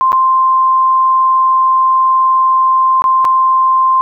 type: tone with dropouts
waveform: sine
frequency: 1046.5 Hz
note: C6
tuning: in tune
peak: -7 dBFS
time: 0.01-4.01 s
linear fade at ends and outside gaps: 0 ms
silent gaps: 0.12-0.129 / 3.02-3.041 / 3.246-3.251 s
effects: none